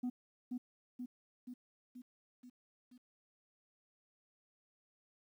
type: tone with echo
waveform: sine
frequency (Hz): 248.1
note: B3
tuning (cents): +8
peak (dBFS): -32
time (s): 0.03-0.1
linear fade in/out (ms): 10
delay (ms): 480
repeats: 6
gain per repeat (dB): -4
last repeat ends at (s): 2.98
effects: tanh soft clip ceiling -34 dBFS + 12-bit

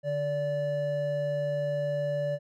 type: tone pair together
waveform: triangle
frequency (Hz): 146.83 / 580.1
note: D3 / D5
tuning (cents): 0 / -21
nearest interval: 2 octaves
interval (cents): 2379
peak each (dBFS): -31 / -26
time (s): 0.03-2.39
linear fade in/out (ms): 50
effects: none

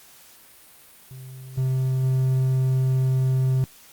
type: tone with level steps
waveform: triangle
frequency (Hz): 130.6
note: C3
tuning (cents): -3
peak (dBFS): -35 / -18 / -16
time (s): 1.11-3.64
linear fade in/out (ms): 0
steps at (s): 1.57 / 2.03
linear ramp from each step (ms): 10
effects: white hiss -50 dBFS RMS until 3.92 s + Opus 48 kbps

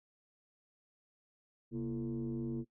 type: tone with frequency modulation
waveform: sine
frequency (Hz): 234.2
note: A#3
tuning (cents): +8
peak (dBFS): -34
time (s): 1.71-2.65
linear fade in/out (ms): 50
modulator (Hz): 103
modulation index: 1.2
effects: noise-tail reverb RT60 0.1 s tail -21 dB re dry + tanh soft clip ceiling -31 dBFS

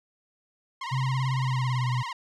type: tone with vibrato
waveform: sawtooth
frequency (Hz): 1000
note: B5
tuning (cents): +21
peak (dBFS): -28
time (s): 0.81-2.13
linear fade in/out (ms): 5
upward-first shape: sine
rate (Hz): 18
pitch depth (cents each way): 140
type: tone with pitch glide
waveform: sine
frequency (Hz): 131.1 to 124.6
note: C3 to B2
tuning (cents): +4 to +16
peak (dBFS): -24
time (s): 0.91-2.03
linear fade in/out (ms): 20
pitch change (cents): -88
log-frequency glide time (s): 1.34-1.91
effects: low-pass 5000 Hz 12 dB/octave

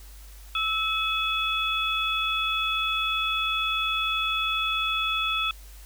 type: tone cluster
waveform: sine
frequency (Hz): 1310 / 2562 / 3417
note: E6 / E7 / G#7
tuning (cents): -11 / -50 / +49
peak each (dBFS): -28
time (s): 0.55-5.51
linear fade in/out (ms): 2
effects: added 50 Hz sine -43 dBFS peak until 5.85 s + white hiss -52 dBFS RMS until 5.85 s

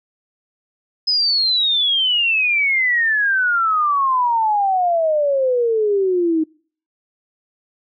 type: exponential sweep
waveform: sine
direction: down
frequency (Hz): 5100 to 311.1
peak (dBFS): -14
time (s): 1.07-6.44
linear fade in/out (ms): 10
effects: noise-tail reverb RT60 0.5 s tail -26 dB re dry

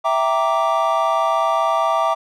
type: chord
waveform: triangle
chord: E half-diminished seventh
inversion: none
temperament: equal with one note detuned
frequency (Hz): 659.3 / 784 / 932.3 / 1168.6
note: E5 / G5 / Bb5 / D6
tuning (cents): 0 / 0 / 0 / -9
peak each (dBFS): -18 / -21 / -21 / -18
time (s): 0.04-2.15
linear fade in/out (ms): 20
effects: none

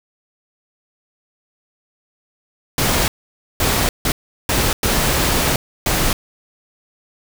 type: noise bursts at uneven times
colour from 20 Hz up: pink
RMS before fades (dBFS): -17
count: 6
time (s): 2.78-3.08 / 3.6-3.89 / 4.05-4.12 / 4.49-4.73 / 4.83-5.56 / 5.86-6.13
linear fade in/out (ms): 2
effects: none

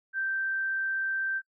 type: tone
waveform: sine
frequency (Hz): 1564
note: G6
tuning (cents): -4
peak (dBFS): -27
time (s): 0.13-1.42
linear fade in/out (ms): 50
effects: noise-tail reverb RT60 0.1 s tail -26 dB re dry

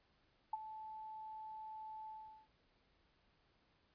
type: tone with ADSR envelope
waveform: sine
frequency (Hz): 871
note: A5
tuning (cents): -18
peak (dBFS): -34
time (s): 0.53-2.48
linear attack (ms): 5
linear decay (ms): 25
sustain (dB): -13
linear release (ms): 400
effects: pink hiss -75 dBFS RMS until 3.94 s + resampled to 11025 Hz

